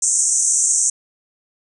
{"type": "band-pass noise", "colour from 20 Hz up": "white", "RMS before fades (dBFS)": -17, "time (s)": [0.02, 0.9], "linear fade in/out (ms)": 5, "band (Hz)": [6000, 8800], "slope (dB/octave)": 96, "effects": []}